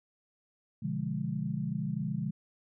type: chord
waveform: sine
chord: B diminished seventh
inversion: none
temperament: equal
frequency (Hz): 123.47 / 146.83 / 174.61 / 207.7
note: B2 / D3 / F3 / Ab3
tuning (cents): 0 / 0 / 0 / 0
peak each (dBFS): -39 / -35 / -36 / -36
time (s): 0.82-2.31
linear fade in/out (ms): 10
effects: none

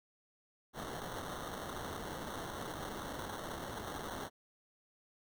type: noise with sample-and-hold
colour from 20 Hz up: violet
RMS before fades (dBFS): -43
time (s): 0.73-4.3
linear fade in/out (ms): 50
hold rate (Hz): 2450
effects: none

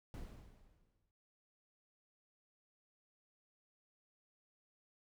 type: noise with exponential decay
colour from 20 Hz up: brown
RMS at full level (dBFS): -45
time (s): 0.14-1.11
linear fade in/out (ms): 1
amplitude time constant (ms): 210
effects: none

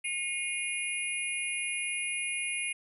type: tone cluster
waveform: sine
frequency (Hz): 2157 / 2459 / 2815 / 10140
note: C#7 / D#7 / F7 / D#9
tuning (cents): -48 / -21 / +13 / +32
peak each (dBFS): -36 / -35 / -40 / -36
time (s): 0.04-2.73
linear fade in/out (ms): 10
effects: none

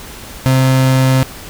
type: tone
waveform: 35% pulse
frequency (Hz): 131.2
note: C3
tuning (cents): +5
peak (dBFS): -7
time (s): 0.46-1.23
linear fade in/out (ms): 0
effects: pink hiss -32 dBFS RMS until 1.49 s

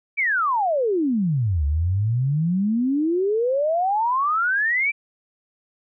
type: exponential two-way sweep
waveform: sine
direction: down then up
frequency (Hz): 2371 to 69.8 to 2371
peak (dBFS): -18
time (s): 0.17-4.92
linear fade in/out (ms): 20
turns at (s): 1.65
effects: none

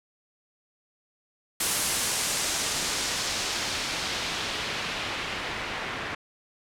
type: noise with low-pass filter sweep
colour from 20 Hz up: white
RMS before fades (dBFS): -30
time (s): 1.6-6.15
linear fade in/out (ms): 5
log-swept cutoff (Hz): 11000 to 2000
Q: 1
effects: none

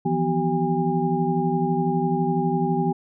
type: tone cluster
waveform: sine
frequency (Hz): 162.1 / 174.1 / 247.9 / 382.8 / 812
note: E3 / F3 / B3 / G4 / G#5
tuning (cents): -29 / -5 / +7 / -41 / -39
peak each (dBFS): -26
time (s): 0.05-2.93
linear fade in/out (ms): 10
effects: none

